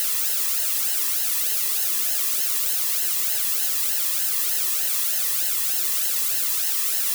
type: noise with flanger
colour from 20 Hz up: blue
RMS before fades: -23 dBFS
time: 0-7.14 s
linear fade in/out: 0 ms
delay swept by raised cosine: 0.84 to 1.37 ms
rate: 3.3 Hz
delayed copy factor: -0.8
effects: none